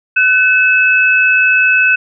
sine tone pair together, 1508 / 2595 Hz, F#6 / E7, +32 / -28 cents, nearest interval major sixth, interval 940 cents, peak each -10 dBFS, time 0.16-1.96 s, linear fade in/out 10 ms, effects none

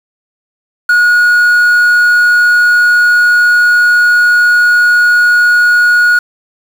triangle tone with quantisation, 1449 Hz, F#6, 37 cents flat, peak -3 dBFS, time 0.89-6.19 s, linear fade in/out 5 ms, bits 5, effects none

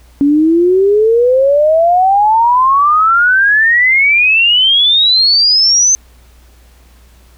sine exponential sweep, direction up, 278.8 to 6272 Hz, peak -6 dBFS, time 0.21-5.95 s, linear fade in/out 0 ms, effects added 60 Hz sine -41 dBFS peak until 7.37 s + pink hiss -49 dBFS RMS until 7.37 s

